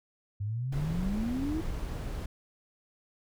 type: exponential sweep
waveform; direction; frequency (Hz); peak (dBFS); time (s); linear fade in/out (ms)
sine; up; 98.3 to 329.6; -30; 0.4-1.61; 10
type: noise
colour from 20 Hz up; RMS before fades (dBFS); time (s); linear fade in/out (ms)
brown; -35; 0.72-2.26; 5
effects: none